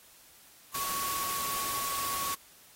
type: tone in noise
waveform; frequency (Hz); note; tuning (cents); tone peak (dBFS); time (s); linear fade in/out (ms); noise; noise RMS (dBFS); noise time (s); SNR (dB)
sine; 1117; C#6; +13; -34; 0.74-2.35; 10; white; -35; 0.74-2.35; -2
effects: white hiss -57 dBFS RMS until 2.75 s + AAC 48 kbps